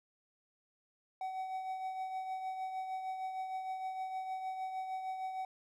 triangle tone with tremolo, 755 Hz, F#5, 35 cents sharp, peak -33 dBFS, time 1.21-5.45 s, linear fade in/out 2 ms, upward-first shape triangle, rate 6.5 Hz, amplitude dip 50%, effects none

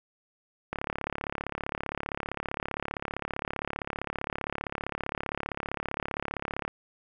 click train, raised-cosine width 0.5 ms, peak -16 dBFS, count 211, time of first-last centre 0.73-6.679 s, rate 35.3 Hz, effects none

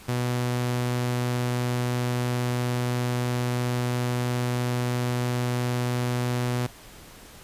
sawtooth tone, 123 Hz, B2, 7 cents flat, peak -20 dBFS, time 0.08-6.67 s, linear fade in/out 10 ms, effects pink hiss -47 dBFS RMS until 7.43 s + resampled to 32000 Hz

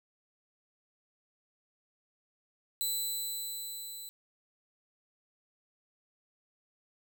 10% pulse tone with level ramp, 4000 Hz, B7, 21 cents sharp, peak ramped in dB -22 to -35 dBFS, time 2.81-4.09 s, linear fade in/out 0 ms, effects none

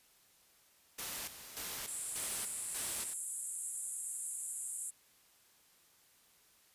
white noise with tremolo, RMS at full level -41 dBFS, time 0.98-3.14 s, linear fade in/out 10 ms, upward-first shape square, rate 1.7 Hz, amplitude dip 65%
pink band-pass noise, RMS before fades -42 dBFS, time 1.87-4.91 s, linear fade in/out 20 ms, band 7400 to 11000 Hz, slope 96 dB/octave
effects white hiss -67 dBFS RMS until 6.74 s + resampled to 32000 Hz

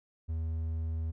triangle tone, 80.7 Hz, E2, 36 cents flat, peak -29 dBFS, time 0.28-1.12 s, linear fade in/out 20 ms, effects none

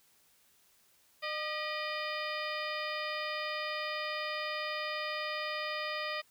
harmonic tone with a mistuned harmonic, 608 Hz, D#5, 40 cents flat, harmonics 1 / 2 / 3 / 4 / 5 / 6 / 7 / 8, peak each -40 / -40 / -40 / -42 / -45 / -47 / -52 / -44 dBFS, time 1.22-6.22 s, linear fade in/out 20 ms, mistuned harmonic 3, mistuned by +88 cents, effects white hiss -67 dBFS RMS until 6.3 s

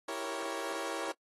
20% pulse chord, E diminished seventh, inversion none, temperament equal, 329.6 / 392 / 466.2 / 554.4 Hz, E4 / G4 / Bb4 / Db5, 0 / 0 / 0 / 0 cents, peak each -37 / -38 / -37 / -35 dBFS, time 0.08-1.12 s, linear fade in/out 5 ms, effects noise-tail reverb RT60 0.1 s tail -26 dB re dry + AAC 32 kbps

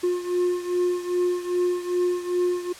triangle beating tone pair, 356.1 / 358.6 Hz, F4 / F4, +34 / +46 cents, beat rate 2.5 Hz, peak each -21 / -25 dBFS, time 0.03-2.73 s, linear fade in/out 10 ms, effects white hiss -43 dBFS RMS until 2.79 s + low-pass 9000 Hz 12 dB/octave

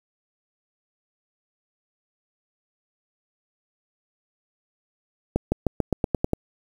accelerating click train, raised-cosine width 2 ms, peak -7 dBFS, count 9, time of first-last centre 5.36-6.334 s, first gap 160 ms, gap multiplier 0.92, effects 7-bit

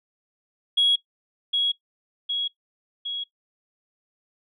sine tone with echo, 3322 Hz, G#7, in tune, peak -15 dBFS, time 0.77-0.96 s, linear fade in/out 10 ms, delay 760 ms, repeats 3, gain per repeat -4 dB, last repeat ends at 3.24 s, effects noise-tail reverb RT60 0.1 s tail -18 dB re dry + tanh soft clip ceiling -12 dBFS

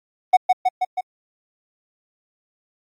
triangle tone with echo, 740 Hz, F#5, in tune, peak -6 dBFS, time 0.33-0.37 s, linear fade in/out 10 ms, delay 160 ms, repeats 4, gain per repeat -3 dB, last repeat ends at 1.01 s, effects AAC 64 kbps

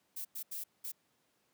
violet noise bursts at uneven times, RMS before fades -41 dBFS, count 4, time 0.16-0.25 / 0.35-0.43 / 0.51-0.64 / 0.84-0.92 s, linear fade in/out 10 ms, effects pink hiss -75 dBFS RMS until 1.53 s + high-pass 150 Hz 12 dB/octave

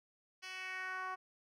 10% pulse tone with band-pass filter sweep, 373.3 Hz, F#4, 15 cents sharp, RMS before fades -43 dBFS, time 0.42-1.16 s, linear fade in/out 20 ms, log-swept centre 3700 to 990 Hz, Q 2.1, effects none

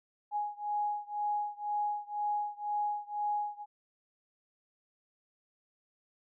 sine beating tone pair, 830.6 / 832.6 Hz, G#5 / G#5, 0 / +4 cents, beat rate 2 Hz, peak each -34 / -35 dBFS, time 0.31-3.66 s, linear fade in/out 50 ms, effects none

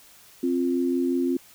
sine tone pair together, 263.6 / 349.2 Hz, C4 / F4, +13 / 0 cents, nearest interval perfect fourth, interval 487 cents, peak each -23 / -25 dBFS, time 0.43-1.37 s, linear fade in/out 5 ms, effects white hiss -52 dBFS RMS until 1.54 s

